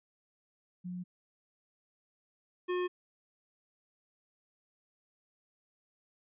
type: tone pair in turn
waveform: sine / square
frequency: 179.6 / 360.1 Hz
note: F3 / F#4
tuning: +49 / -47 cents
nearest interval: octave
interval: 1204 cents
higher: second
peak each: -37 / -31 dBFS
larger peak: second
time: 0.84-1.04 / 2.68-2.88 s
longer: neither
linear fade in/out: 20 ms
effects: resampled to 8000 Hz